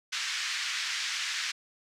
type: band-pass noise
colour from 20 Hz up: pink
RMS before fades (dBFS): -33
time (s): 0.12-1.52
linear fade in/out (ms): 10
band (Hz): 1600 to 6400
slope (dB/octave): 24
effects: none